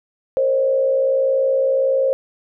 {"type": "tone with frequency modulation", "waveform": "sine", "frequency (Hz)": 534, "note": "C5", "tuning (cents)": 35, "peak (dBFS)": -14, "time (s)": [0.37, 2.13], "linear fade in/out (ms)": 0, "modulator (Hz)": 61.4, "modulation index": 0.62, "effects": []}